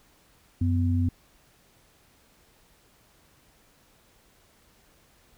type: tone pair together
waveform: sine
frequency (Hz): 92.34 / 250.4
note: F#2 / B3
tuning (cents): -3 / +24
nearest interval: octave + perfect fourth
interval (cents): 1727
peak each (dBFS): -22 / -27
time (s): 0.61-1.09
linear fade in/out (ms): 5
effects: pink hiss -61 dBFS RMS until 5.37 s